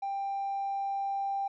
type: tone with level ramp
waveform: triangle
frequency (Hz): 790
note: G5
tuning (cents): +13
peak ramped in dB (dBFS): -28 to -25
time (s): 0.02-1.48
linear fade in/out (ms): 10
effects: tanh soft clip ceiling -27 dBFS + resampled to 16000 Hz